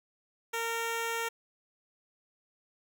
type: tone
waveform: 10% pulse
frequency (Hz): 460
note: A#4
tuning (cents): -23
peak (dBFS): -23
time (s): 0.53-1.29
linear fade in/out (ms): 10
effects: none